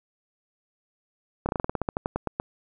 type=slowing click train; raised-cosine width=1 ms; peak=-12 dBFS; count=15; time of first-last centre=1.46-2.399 s; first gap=29 ms; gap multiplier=1.12; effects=none